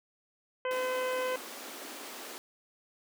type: harmonic tone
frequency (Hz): 510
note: C5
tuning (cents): -44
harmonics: 1 / 2 / 3 / 4 / 5 / 6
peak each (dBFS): -31 / -37 / -41 / -43 / -45 / -47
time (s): 0.65-1.36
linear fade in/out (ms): 2
type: high-pass noise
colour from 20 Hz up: pink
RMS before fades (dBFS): -44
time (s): 0.71-2.38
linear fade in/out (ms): 0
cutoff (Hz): 240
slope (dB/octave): 48
effects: none